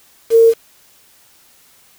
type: tone with quantisation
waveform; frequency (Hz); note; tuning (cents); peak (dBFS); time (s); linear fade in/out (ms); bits
sine; 456.4; A#4; -37; -5; 0.3-0.54; 50; 5
effects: white hiss -50 dBFS RMS until 1.98 s